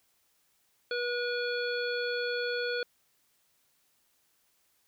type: harmonic tone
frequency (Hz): 484.8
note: B4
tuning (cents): -32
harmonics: 1 / 3 / 5 / 7 / 9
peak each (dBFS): -32 / -34 / -42 / -42 / -40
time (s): 0.91-2.83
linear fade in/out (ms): 2
effects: white hiss -71 dBFS RMS until 4.87 s